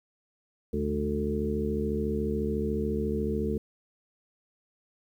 harmonic tone with a mistuned harmonic, 74 Hz, D2, 14 cents sharp, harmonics 1 / 2 / 3 / 4 / 5 / 6, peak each -33 / -38 / -31 / -39 / -34 / -32 dBFS, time 0.73-3.58 s, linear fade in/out 5 ms, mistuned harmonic 3, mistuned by -60 cents, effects 10-bit

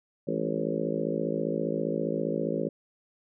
harmonic tone with a mistuned harmonic, 55 Hz, A1, in tune, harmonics 3 / 4 / 5 / 6 / 7 / 8 / 9 / 10, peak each -35 / -35 / -35 / -35 / -35 / -35 / -35 / -35 dBFS, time 0.27-2.69 s, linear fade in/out 10 ms, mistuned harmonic 4, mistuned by -61 cents, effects none

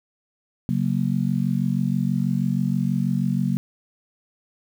sine chord, F# major, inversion second, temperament just, 138.75 / 185 / 231.2 Hz, C#3 / F#3 / A#3, +2 / 0 / -14 cents, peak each -24 / -23 / -25 dBFS, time 0.69-3.57 s, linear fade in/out 0 ms, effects 8-bit

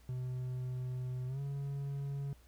triangle tone with pitch glide, 126.8 to 139.88 Hz, B2 to C#3, +46 to +16 cents, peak -34 dBFS, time 0.09-2.33 s, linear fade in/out 2 ms, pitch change +170 cents, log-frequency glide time 1.27-1.4 s, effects added 60 Hz sine -59 dBFS peak until 2.47 s + pink hiss -67 dBFS RMS until 2.47 s

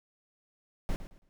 brown noise with echo, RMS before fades -30 dBFS, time 0.89-0.96 s, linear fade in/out 0 ms, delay 110 ms, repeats 3, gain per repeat -12 dB, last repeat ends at 1.29 s, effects none

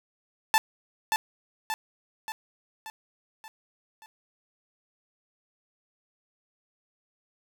sawtooth tone with echo, 880 Hz, A5, in tune, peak -14 dBFS, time 0.54-0.58 s, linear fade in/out 0 ms, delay 580 ms, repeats 6, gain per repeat -5 dB, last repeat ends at 4.06 s, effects none

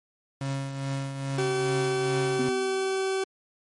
35% pulse tone with tremolo, 136.8 Hz, C#3, 23 cents flat, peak -25 dBFS, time 0.41-2.49 s, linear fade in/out 2 ms, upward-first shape triangle, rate 2.4 Hz, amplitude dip 55%
40% pulse tone, 383.1 Hz, G4, 40 cents flat, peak -24 dBFS, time 1.38-3.24 s, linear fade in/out 5 ms
triangle tone with exponential decay, 253.5 Hz, B3, 45 cents sharp, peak -23 dBFS, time 2.39-3.18 s, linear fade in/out 2 ms, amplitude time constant 170 ms
effects MP3 48 kbps

